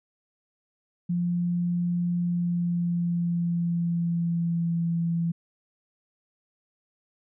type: tone with pitch glide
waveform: sine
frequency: 174.61 to 168.27 Hz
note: F3 to E3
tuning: 0 to +36 cents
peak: -23 dBFS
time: 1.09-5.32 s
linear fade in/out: 10 ms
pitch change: -64 cents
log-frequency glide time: 2.18-4.83 s
effects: none